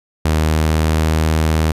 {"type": "tone with pitch glide", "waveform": "sawtooth", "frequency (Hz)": [78.1, 78.96], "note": ["D#2", "D#2"], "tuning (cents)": [7, 26], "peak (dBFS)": -9, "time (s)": [0.25, 1.72], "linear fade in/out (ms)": 5, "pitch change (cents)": 19, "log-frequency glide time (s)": [0.38, 1.13], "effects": ["resampled to 32000 Hz"]}